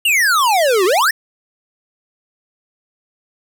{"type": "exponential two-way sweep", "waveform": "square", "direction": "down then up", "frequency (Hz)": [2919, 349.2, 1902], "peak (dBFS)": -12, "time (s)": [0.05, 1.11], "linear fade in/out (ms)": 5, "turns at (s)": 0.85, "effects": ["8-bit"]}